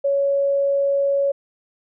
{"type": "tone", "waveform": "sine", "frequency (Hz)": 558, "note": "C#5", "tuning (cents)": 11, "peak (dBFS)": -16, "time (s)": [0.04, 1.32], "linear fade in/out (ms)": 10, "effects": []}